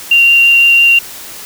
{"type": "tone with vibrato", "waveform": "sine", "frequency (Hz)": 2770, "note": "F7", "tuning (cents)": -15, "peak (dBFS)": -4, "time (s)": [0.11, 0.99], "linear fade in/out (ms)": 5, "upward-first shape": "triangle", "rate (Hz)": 5.9, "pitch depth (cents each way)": 8, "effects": ["white hiss -29 dBFS RMS until 1.45 s"]}